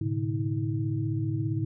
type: tone cluster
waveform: sine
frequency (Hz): 108.4 / 125.7 / 143.5 / 320.2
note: A2 / B2 / D3 / D#4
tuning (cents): -25 / +31 / -40 / +50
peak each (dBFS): -29 / -34 / -32 / -33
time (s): 0.01-1.65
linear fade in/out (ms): 5
effects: none